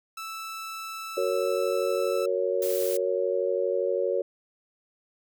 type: tone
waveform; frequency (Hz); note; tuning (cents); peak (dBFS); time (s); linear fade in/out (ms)
sawtooth; 1318.5; E6; 0; -31; 0.17-2.26; 5
type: chord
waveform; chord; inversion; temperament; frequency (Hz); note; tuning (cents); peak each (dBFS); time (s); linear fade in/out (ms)
sine; F# major; none; just; 370 / 462.5 / 555; F#4 / A#4 / C#5; 0 / -14 / +2; -29 / -28 / -27; 1.17-4.22; 5
type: noise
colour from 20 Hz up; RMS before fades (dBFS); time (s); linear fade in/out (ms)
blue; -35; 2.62-2.97; 2
effects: none